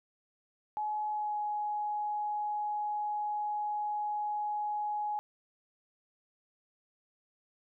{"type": "tone with pitch glide", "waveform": "sine", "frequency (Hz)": [847, 837.8], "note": ["G#5", "G#5"], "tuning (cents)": [34, 15], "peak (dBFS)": -31, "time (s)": [0.77, 5.19], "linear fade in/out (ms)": 0, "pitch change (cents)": -19, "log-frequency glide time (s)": [1.1, 1.37], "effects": []}